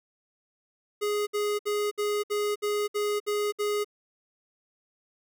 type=tone bursts; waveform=square; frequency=415.3 Hz; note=G#4; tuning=in tune; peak=-26 dBFS; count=9; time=1.01-3.846 s; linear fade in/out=20 ms; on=260 ms; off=62 ms; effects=none